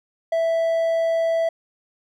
triangle tone, 659.3 Hz, E5, in tune, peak -16 dBFS, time 0.32-1.49 s, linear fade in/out 5 ms, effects none

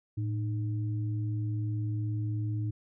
sine tone pair together, 109.7 / 306 Hz, A2 / D#4, -5 / -29 cents, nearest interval octave + tritone, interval 1776 cents, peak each -29 / -40 dBFS, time 0.17-2.71 s, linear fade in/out 10 ms, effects none

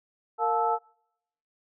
sine tone cluster, 461.2 / 705 / 870 / 1313 Hz, A#4 / F5 / A5 / E6, -19 / +16 / -20 / -7 cents, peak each -30 / -30 / -25 / -30 dBFS, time 0.38-0.79 s, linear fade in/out 50 ms, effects noise-tail reverb RT60 0.8 s tail -26 dB re dry

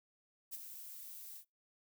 violet noise with ADSR envelope, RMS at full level -42 dBFS, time 0.51-1.45 s, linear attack 28 ms, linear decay 30 ms, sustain -8 dB, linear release 85 ms, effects noise-tail reverb RT60 0.2 s tail -24 dB re dry

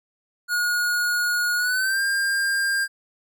square tone with pitch glide, 1443 to 1601.1 Hz, F#6 to G6, -44 to +36 cents, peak -21 dBFS, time 0.48-2.88 s, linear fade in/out 50 ms, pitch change +180 cents, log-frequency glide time 1.57-2.02 s, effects none

